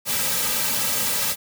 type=noise with comb filter; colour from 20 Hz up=white; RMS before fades=-23 dBFS; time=0.05-1.36 s; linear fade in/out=50 ms; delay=2.8 ms; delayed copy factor=-0.95; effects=none